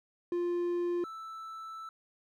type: tone pair in turn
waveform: triangle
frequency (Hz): 349.5 / 1319.5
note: F4 / E6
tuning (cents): +1 / +1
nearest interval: octave + major seventh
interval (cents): 2300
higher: second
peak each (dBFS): -27 / -39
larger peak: first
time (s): 0.32-1.04 / 1.04-1.89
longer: second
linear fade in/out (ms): 2
effects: none